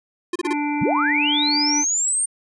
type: tone bursts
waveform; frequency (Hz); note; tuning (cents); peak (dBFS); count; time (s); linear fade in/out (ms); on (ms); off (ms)
square; 352.5; F4; +16; -21; 4; 0.33-0.531; 5; 27; 31
type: harmonic tone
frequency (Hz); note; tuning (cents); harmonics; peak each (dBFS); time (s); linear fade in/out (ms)
293.7; D4; 0; 1 / 3 / 5 / 7 / 8; -22 / -26 / -40 / -35 / -30; 0.43-1.85; 50
type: linear sweep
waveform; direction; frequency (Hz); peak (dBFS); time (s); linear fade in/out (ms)
sine; up; 82.41 to 8870; -18; 0.81-2.26; 10
effects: resampled to 24000 Hz